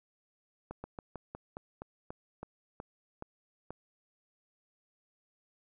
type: slowing click train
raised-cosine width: 1 ms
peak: -27 dBFS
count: 12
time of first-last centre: 0.71-3.706 s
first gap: 130 ms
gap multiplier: 1.14
effects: none